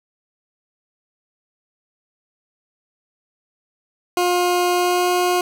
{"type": "tone with pitch glide", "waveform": "20% pulse", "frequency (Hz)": [355.8, 358.3], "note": ["F4", "F4"], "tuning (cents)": [32, 44], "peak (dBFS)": -11, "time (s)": [4.17, 5.41], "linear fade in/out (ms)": 2, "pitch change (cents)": 12, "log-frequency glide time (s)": [4.73, 5.09], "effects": []}